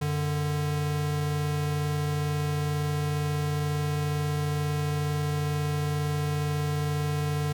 square tone pair together, 93.2 / 147.95 Hz, F#2 / D3, +13 / +13 cents, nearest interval minor sixth, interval 800 cents, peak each -34 / -27 dBFS, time 0.01-7.53 s, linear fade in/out 10 ms, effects none

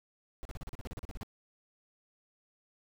brown noise bursts, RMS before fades -40 dBFS, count 14, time 0.43-1.232 s, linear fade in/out 0 ms, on 22 ms, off 38 ms, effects none

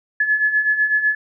sine beating tone pair, 1707 / 1715 Hz, G#6 / A6, +47 / -45 cents, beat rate 8 Hz, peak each -22 / -16 dBFS, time 0.2-1.15 s, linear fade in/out 5 ms, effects none

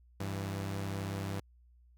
sawtooth tone pair together, 98.39 / 165.7 Hz, G2 / E3, +7 / +9 cents, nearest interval major sixth, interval 902 cents, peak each -32 / -38 dBFS, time 0.2-1.4 s, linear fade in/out 5 ms, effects added 60 Hz sine -59 dBFS peak until 1.97 s

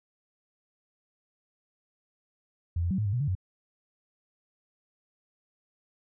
sine tone with pitch steps, 85.1 / 86.6 / 189 / 107 / 99.5 / 122.7 / 144 / 93.1 Hz, F2 / F2 / F#3 / A2 / G2 / B2 / D3 / F#2, -44 / -14 / +37 / -48 / +26 / -11 / -34 / +11 cents, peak -25 dBFS, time 2.76-3.352 s, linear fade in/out 5 ms, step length 74 ms, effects none

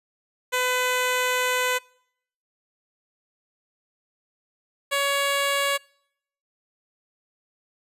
10% pulse tone pair in turn, 503 / 560.5 Hz, B4 / C#5, +32 / +19 cents, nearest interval major second, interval 187 cents, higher second, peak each -13 dBFS, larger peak neither, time 0.52-1.79 / 4.91-5.78 s, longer first, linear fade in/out 20 ms, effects noise-tail reverb RT60 0.7 s tail -26 dB re dry + resampled to 32000 Hz

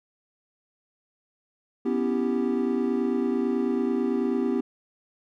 triangle chord, C# half-diminished seventh, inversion third, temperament equal with one note detuned, 248.1 / 277.2 / 329.6 / 392 Hz, B3 / C#4 / E4 / G4, +8 / 0 / 0 / 0 cents, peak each -24 / -28 / -29 / -26 dBFS, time 1.85-4.61 s, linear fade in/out 10 ms, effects none

